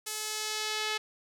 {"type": "tone with band-pass filter sweep", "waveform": "sawtooth", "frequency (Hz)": 430, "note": "A4", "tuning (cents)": -40, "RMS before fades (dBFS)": -34, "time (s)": [0.06, 0.98], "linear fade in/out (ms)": 10, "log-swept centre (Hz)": [9000, 3200], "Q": 0.96, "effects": []}